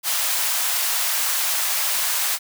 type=high-pass noise; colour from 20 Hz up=white; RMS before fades=-22 dBFS; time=0.03-2.39 s; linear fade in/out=50 ms; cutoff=670 Hz; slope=24 dB/octave; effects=none